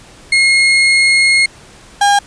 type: tone pair in turn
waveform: 35% pulse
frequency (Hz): 2153 / 809.5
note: C7 / G#5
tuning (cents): +49 / -45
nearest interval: octave + perfect fourth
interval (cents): 1694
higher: first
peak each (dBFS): -6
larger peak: neither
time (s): 0.32-1.46 / 2.01-2.19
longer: first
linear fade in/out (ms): 5
effects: pink hiss -40 dBFS RMS until 2.26 s + resampled to 22050 Hz